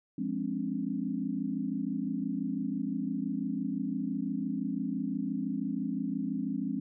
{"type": "chord", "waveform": "sine", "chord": "D half-diminished seventh", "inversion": "first", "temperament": "equal with one note detuned", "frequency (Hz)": [174.61, 207.7, 261.6, 287.5], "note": ["F3", "Ab3", "C4", "D4"], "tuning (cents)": [0, 0, 0, -37], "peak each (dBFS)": [-38, -35, -34, -37], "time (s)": [0.18, 6.8], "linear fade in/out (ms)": 5, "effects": []}